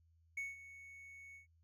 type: tone with ADSR envelope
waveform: triangle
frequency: 2217 Hz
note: C#7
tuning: in tune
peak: -36 dBFS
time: 0.37-1.47 s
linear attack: 6 ms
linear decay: 180 ms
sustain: -15 dB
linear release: 120 ms
effects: added 82 Hz sine -68 dBFS peak until 1.63 s